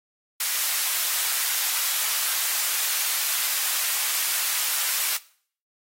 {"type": "high-pass noise", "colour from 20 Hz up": "white", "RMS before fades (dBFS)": -25, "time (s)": [0.4, 5.17], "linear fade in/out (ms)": 5, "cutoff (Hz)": 1100, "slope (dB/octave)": 12, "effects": ["noise-tail reverb RT60 0.5 s tail -19 dB re dry", "AAC 48 kbps"]}